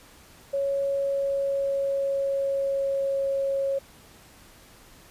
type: tone with pitch glide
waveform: sine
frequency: 554.4 to 547.7 Hz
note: C#5 to C#5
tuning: 0 to -21 cents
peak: -23 dBFS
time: 0.53-3.79 s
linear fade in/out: 10 ms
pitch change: -21 cents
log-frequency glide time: 0.93-3.29 s
effects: pink hiss -52 dBFS RMS until 5.1 s + resampled to 32000 Hz